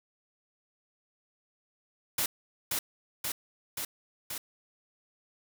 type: noise with echo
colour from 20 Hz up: white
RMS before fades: -29 dBFS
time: 2.18-2.26 s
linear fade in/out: 5 ms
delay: 530 ms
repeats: 4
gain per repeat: -2 dB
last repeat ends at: 4.38 s
effects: none